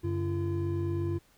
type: tone cluster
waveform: triangle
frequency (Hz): 94.6 / 143.3 / 340.8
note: F#2 / D3 / F4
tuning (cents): +39 / -42 / -42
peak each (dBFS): -29 / -35 / -30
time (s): 0.03-1.19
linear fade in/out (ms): 20
effects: pink hiss -64 dBFS RMS until 1.37 s